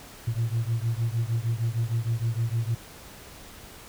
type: beating tone pair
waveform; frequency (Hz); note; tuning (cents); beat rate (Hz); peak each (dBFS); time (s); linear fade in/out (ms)
sine; 112.5 / 119; A2 / A#2; +39 / +36; 6.5; -25 / -26; 0.27-2.75; 10
effects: tanh soft clip ceiling -20 dBFS + pink hiss -46 dBFS RMS until 3.88 s